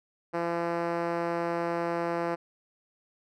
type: tone with band-pass filter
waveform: 5% pulse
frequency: 170.1 Hz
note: F3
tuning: 45 cents flat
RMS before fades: -30 dBFS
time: 0.33-2.36 s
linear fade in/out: 20 ms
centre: 430 Hz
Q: 0.92
effects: none